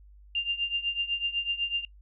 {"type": "tone with tremolo", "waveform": "sine", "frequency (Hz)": 2794, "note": "F7", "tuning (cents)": 0, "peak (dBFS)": -23, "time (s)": [0.35, 1.85], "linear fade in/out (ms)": 2, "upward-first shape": "triangle", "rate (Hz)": 8, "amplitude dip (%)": 90, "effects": ["noise-tail reverb RT60 0.1 s tail -24 dB re dry", "added 50 Hz sine -50 dBFS peak until 2.01 s"]}